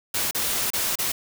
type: noise with dropouts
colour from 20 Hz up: white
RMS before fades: -25 dBFS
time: 0.14-1.12 s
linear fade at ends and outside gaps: 5 ms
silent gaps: 0.311-0.347 / 0.704-0.734 / 0.956-0.987 s
effects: none